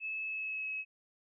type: tone with pitch glide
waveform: sine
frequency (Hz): 2601 to 2567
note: E7 to E7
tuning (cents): -24 to -47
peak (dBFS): -35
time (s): 0-0.85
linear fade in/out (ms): 50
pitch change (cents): -23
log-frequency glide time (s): 0.25-0.7
effects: none